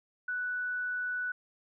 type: tone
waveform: sine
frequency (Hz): 1483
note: F#6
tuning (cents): +4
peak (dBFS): -31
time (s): 0.28-1.32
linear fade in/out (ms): 5
effects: none